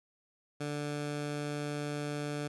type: tone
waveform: 15% pulse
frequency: 146.83 Hz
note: D3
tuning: in tune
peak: -28 dBFS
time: 0.6-2.48 s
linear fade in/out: 10 ms
effects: resampled to 24000 Hz